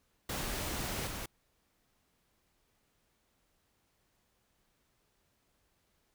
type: noise with level steps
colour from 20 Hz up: pink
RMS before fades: -37 / -41 dBFS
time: 0.29-1.26 s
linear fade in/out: 5 ms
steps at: 1.07 s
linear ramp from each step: 2 ms
effects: pink hiss -75 dBFS RMS until 6.14 s